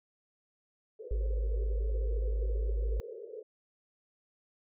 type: band-pass noise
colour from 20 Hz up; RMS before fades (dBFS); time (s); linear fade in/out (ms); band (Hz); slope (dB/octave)
white; -45; 0.99-3.43; 5; 390 to 520; 96
type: tone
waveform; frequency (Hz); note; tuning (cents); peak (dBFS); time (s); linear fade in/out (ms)
sine; 52.5; G#1; +19; -28; 1.11-3; 0
effects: none